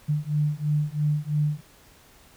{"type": "beating tone pair", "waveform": "sine", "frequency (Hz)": [148, 151], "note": ["D3", "D3"], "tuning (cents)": [14, 48], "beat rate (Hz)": 3, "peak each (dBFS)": -25, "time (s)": [0.08, 1.61], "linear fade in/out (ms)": 20, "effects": ["pink hiss -54 dBFS RMS until 2.36 s"]}